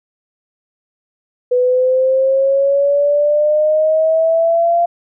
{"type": "exponential sweep", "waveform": "sine", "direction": "up", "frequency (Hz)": [493.9, 692], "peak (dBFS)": -10, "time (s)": [1.51, 4.86], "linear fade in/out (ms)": 10, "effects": []}